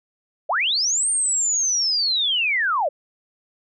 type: linear two-way sweep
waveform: sine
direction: up then down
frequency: 518 to 8870 to 518 Hz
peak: -18 dBFS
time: 0.49-2.89 s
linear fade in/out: 10 ms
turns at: 1.09 s
effects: none